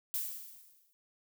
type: noise with exponential decay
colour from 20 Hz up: violet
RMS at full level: -33 dBFS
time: 0.14-0.93 s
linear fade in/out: 0 ms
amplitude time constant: 170 ms
effects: none